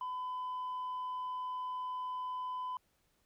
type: tone with tanh clipping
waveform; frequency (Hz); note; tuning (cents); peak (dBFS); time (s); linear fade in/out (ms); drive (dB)
sine; 1007; B5; +33; -37; 0.01-2.77; 2; 1
effects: pink hiss -75 dBFS RMS until 3.25 s